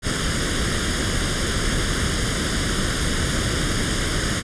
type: noise with comb filter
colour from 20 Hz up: pink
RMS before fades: -22 dBFS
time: 0.02-4.43 s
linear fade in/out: 50 ms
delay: 0.59 ms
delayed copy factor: +0.7
effects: resampled to 22050 Hz